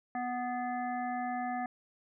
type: harmonic tone with a mistuned harmonic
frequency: 246.9 Hz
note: B3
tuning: in tune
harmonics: 1 / 3 / 5 / 7 / 8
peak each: -38 / -34 / -45 / -45 / -49 dBFS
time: 0.15-1.66 s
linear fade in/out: 2 ms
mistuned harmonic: 8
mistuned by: +70 cents
effects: none